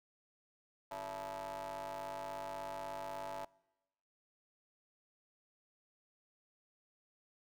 30% pulse ring-modulated tone, 99.9 Hz, G2, 33 cents sharp, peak -36 dBFS, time 0.91-3.45 s, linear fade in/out 5 ms, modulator 771 Hz, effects noise-tail reverb RT60 1.0 s tail -24 dB re dry

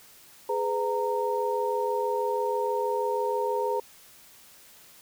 sine tone cluster, 416.8 / 503 / 923 Hz, G#4 / B4 / A#5, +6 / +32 / -17 cents, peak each -29 dBFS, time 0.49-3.8 s, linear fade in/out 5 ms, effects white hiss -53 dBFS RMS until 5.01 s

